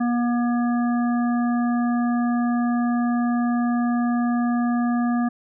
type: harmonic tone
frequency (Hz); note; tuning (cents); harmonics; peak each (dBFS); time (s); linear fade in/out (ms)
240; B3; -49; 1 / 3 / 5 / 7; -19 / -29 / -33 / -36; 0-5.29; 10
effects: none